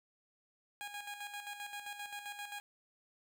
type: tone with tremolo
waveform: 15% pulse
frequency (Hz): 820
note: G#5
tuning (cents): -22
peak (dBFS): -35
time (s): 0.81-2.6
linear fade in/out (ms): 0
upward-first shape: square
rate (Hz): 7.6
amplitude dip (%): 55
effects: none